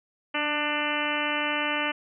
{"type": "harmonic tone with a mistuned harmonic", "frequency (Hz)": 297.2, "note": "D4", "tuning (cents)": 21, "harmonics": [1, 2, 3, 4, 5, 6, 7, 8, 9, 10], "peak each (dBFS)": [-34, -34, -34, -34, -34, -34, -34, -34, -34, -34], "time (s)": [0.34, 1.92], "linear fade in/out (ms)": 10, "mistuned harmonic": 1, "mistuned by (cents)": -21, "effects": []}